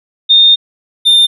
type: tone pair in turn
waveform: sine / triangle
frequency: 3651 / 3609 Hz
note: A#7 / A7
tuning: -37 / +43 cents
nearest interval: unison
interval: 20 cents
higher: first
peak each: -3 dBFS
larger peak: neither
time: 0.29-0.56 / 1.05-1.27 s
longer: first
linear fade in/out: 20 ms
effects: resampled to 32000 Hz